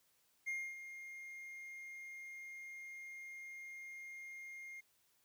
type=tone with ADSR envelope; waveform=triangle; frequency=2125 Hz; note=C7; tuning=26 cents sharp; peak=-35 dBFS; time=0.46-4.81 s; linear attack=22 ms; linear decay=270 ms; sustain=-11 dB; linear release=14 ms; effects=white hiss -75 dBFS RMS until 5.24 s